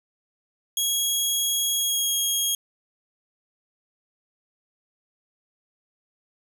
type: tone with pitch glide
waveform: 15% pulse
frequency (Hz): 3310 to 3272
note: G#7 to G#7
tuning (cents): -6 to -26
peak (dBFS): -15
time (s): 0.77-2.55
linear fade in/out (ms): 2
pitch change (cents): -20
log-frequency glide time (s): 1.76-2.16
effects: none